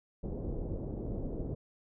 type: low-pass noise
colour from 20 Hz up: pink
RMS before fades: -37 dBFS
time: 0.23-1.55 s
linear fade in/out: 10 ms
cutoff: 520 Hz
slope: 24 dB/octave
effects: none